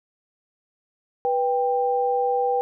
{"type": "tone pair together", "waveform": "sine", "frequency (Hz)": [490.6, 790], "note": ["B4", "G5"], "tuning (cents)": [-12, 13], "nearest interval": "minor sixth", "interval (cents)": 825, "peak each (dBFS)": -22, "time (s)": [1.25, 2.61], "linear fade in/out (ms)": 0, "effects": []}